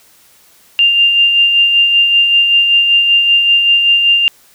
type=tone with tremolo; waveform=sine; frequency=2794 Hz; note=F7; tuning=in tune; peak=-5 dBFS; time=0.79-4.28 s; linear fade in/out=0 ms; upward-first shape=sine; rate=5.2 Hz; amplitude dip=40%; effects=white hiss -47 dBFS RMS until 4.54 s